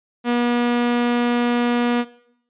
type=tone; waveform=sawtooth; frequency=240.8 Hz; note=B3; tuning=44 cents flat; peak=-13 dBFS; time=0.24-2.05 s; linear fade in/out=50 ms; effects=noise-tail reverb RT60 0.7 s tail -18 dB re dry + resampled to 8000 Hz